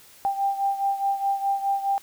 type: beating tone pair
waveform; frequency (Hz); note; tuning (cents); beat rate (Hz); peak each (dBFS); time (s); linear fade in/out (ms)
sine; 790 / 794.8; G5 / G5; +13 / +24; 4.8; -23 / -28; 0.25-1.98; 0
effects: white hiss -51 dBFS RMS until 2.02 s